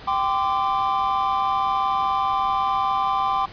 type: chord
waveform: triangle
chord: G suspended fourth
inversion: none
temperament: equal with one note detuned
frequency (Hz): 784 / 1029.7 / 1174.7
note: G5 / C6 / D6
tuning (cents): 0 / -28 / 0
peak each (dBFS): -22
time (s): 0.07-3.46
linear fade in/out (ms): 10
effects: pink hiss -41 dBFS RMS until 3.52 s + resampled to 11025 Hz